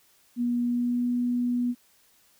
sine tone with pitch glide, 241.2 to 244 Hz, B3 to B3, -41 to -21 cents, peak -23 dBFS, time 0.36-1.75 s, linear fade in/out 50 ms, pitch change +20 cents, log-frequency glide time 0.64-1.06 s, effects white hiss -62 dBFS RMS until 2.39 s

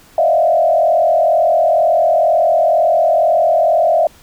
sine tone with frequency modulation, 659 Hz, E5, 1 cent flat, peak -9 dBFS, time 0.18-4.07 s, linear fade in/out 2 ms, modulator 42.1 Hz, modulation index 1.4, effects pink hiss -46 dBFS RMS until 4.22 s

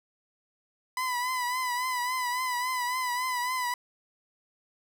30% pulse tone with vibrato, 1000 Hz, B5, 21 cents sharp, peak -25 dBFS, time 0.97-3.74 s, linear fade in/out 2 ms, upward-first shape triangle, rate 3.6 Hz, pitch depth 61 cents each way, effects none

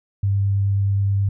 sine tone with vibrato, 99.2 Hz, G2, 21 cents sharp, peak -16 dBFS, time 0.23-1.29 s, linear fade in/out 5 ms, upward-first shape triangle, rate 9.4 Hz, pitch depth 9 cents each way, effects none

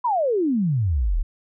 sine exponential sweep, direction down, 1029 to 33.67 Hz, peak -18 dBFS, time 0.04-1.23 s, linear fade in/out 10 ms, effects none

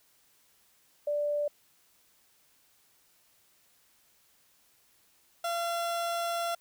sine / 30% pulse tone pair in turn, 587 / 683.3 Hz, D5 / F5, -1 / -38 cents, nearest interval minor third, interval 263 cents, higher second, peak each -27 dBFS, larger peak neither, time 1.07-1.48 / 5.44-6.55 s, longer second, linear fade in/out 5 ms, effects white hiss -66 dBFS RMS until 6.6 s

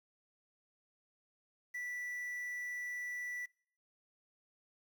triangle tone with quantisation, 1966 Hz, B6, 8 cents flat, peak -37 dBFS, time 1.74-3.46 s, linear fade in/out 10 ms, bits 10, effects noise-tail reverb RT60 0.5 s tail -23 dB re dry

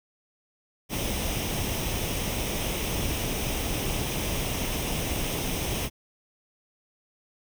pink noise with comb filter, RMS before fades -29 dBFS, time 0.89-5.9 s, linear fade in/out 50 ms, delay 0.34 ms, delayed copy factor +0.55, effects none

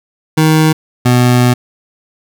25% pulse tone pair in turn, 157 / 123.66 Hz, D#3 / B2, +16 / +3 cents, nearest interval major third, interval 413 cents, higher first, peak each -3 dBFS, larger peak neither, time 0.37-0.73 / 1.05-1.54 s, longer second, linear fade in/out 10 ms, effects none

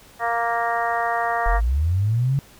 harmonic tone, 233.1 Hz, A#3, in tune, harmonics 2 / 3 / 4 / 5 / 6 / 7 / 8, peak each -32 / -23 / -28 / -27 / -32 / -34 / -28 dBFS, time 0.19-1.61 s, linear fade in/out 50 ms
sine linear sweep, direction up, 36.71 to 141.9 Hz, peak -17 dBFS, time 1.46-2.39 s, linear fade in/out 0 ms
effects pink hiss -49 dBFS RMS until 2.59 s

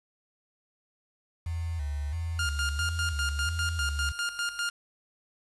sine tone with vibrato, 77.78 Hz, D#2, in tune, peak -29 dBFS, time 1.46-4.12 s, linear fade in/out 5 ms, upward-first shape square, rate 1.5 Hz, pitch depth 120 cents each way
sawtooth tone with tremolo, 1409 Hz, F6, 15 cents sharp, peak -24 dBFS, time 2.39-4.7 s, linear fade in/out 2 ms, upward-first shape square, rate 5 Hz, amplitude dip 70%
effects resampled to 24000 Hz + 8-bit

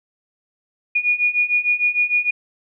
sine beating tone pair, 2444 / 2450.6 Hz, D#7 / D#7, -32 / -27 cents, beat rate 6.6 Hz, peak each -20 / -18 dBFS, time 0.95-2.31 s, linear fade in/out 10 ms, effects none

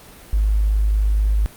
sine tone, 51.91 Hz, G#1, in tune, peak -14 dBFS, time 0.33-1.46 s, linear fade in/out 0 ms, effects pink hiss -43 dBFS RMS until 1.56 s + Opus 32 kbps

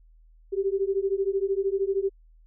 sine beating tone pair, 384.4 / 397.4 Hz, G4 / G4, -34 / +24 cents, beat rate 13 Hz, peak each -26 dBFS, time 0.52-2.1 s, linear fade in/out 20 ms, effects added 40 Hz sine -52 dBFS peak until 2.46 s

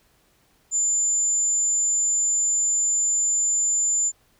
sine tone, 7120 Hz, A8, 20 cents sharp, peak -17 dBFS, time 0.71-4.12 s, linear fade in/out 50 ms, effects tanh soft clip ceiling -17 dBFS + pink hiss -62 dBFS RMS until 4.39 s

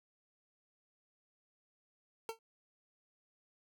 25% pulse tone with exponential decay, 451.1 Hz, A4, 43 cents sharp, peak -31 dBFS, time 2.29-2.39 s, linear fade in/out 1 ms, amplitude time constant 20 ms, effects none

